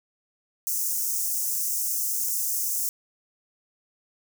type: high-pass noise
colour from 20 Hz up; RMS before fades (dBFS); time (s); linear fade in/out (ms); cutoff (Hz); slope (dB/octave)
white; -27; 0.67-2.89; 0; 5700; 48
effects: none

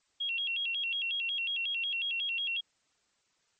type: tone with vibrato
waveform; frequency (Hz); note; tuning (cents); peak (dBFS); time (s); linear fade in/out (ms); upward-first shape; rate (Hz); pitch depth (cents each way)
sine; 2993; F#7; +19; -30; 0.2-2.61; 10; square; 5.5; 160
effects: white hiss -73 dBFS RMS until 3.59 s + MP3 32 kbps

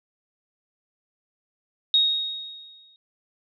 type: tone with exponential decay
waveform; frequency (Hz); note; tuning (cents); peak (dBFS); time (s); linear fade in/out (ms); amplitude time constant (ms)
sine; 3751; A#7; +10; -14; 1.94-2.96; 1; 220
effects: none

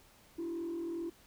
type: tone with frequency modulation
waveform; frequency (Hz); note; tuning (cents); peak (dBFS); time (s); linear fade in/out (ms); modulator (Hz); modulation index
sine; 336.3; E4; +35; -34; 0.38-1.1; 10; 42.5; 0.52
effects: tanh soft clip ceiling -33 dBFS + pink hiss -62 dBFS RMS until 1.26 s

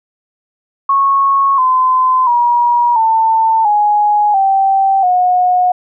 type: tone with pitch steps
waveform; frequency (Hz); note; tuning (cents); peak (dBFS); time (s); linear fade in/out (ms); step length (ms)
sine; 1100 / 1026.3 / 957.6 / 893.5 / 833.6 / 777.8 / 725.7; C#6 / C6 / A#5 / A5 / G#5 / G5 / F#5; -14 / -34 / +46 / +26 / +6 / -14 / -34; -8; 0.89-5.72; 5; 690
effects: none

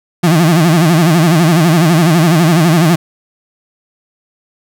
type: tone with vibrato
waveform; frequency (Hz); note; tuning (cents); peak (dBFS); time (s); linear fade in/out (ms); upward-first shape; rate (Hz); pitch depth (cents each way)
35% pulse; 165; E3; +2; -5; 0.23-2.96; 10; sine; 12; 140
effects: none

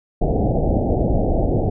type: low-pass noise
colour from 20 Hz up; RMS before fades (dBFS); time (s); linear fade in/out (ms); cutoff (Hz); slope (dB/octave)
pink; -18; 0.21-1.7; 10; 780; 96
effects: none

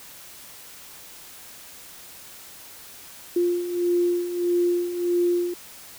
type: beating tone pair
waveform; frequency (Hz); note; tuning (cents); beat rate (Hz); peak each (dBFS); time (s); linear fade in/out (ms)
sine; 349.2 / 350.8; F4 / F4; 0 / +8; 1.6; -27 / -21; 3.36-5.54; 5
effects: white hiss -44 dBFS RMS until 5.98 s

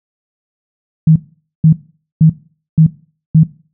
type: tone bursts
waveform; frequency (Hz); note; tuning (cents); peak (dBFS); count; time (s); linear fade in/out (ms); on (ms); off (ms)
sine; 158.6; D#3; +33; -3; 5; 1.07-3.435; 5; 89; 480
effects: noise-tail reverb RT60 0.4 s tail -18 dB re dry

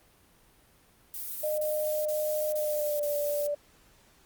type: noise bursts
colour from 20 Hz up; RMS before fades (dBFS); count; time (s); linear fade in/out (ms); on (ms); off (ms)
violet; -37; 5; 1.14-3.468; 2; 440; 32
type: tone with pitch glide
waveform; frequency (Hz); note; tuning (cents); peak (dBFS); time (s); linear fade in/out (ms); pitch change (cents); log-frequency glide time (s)
sine; 609 to 584.2; D#5 to D5; -37 to -9; -27; 1.43-3.55; 10; -72; 2.52-3.09
effects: pink hiss -61 dBFS RMS until 4.25 s + Opus 32 kbps

